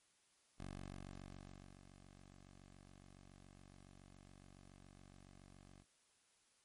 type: tone with ADSR envelope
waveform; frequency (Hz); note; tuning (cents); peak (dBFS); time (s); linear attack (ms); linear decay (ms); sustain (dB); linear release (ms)
10% pulse; 47.14; F#1; +33; -39; 0.58-5.85; 27; 1200; -13; 50
effects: white hiss -75 dBFS RMS until 6.64 s + MP3 48 kbps